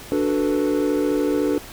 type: chord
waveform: triangle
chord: B minor seventh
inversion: first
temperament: equal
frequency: 293.7 / 370 / 440 / 493.9 Hz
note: D4 / F#4 / A4 / B4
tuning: 0 / 0 / 0 / 0 cents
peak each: -19 / -24 / -22 / -24 dBFS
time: 0.12-1.58 s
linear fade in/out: 0 ms
effects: pink hiss -39 dBFS RMS until 1.72 s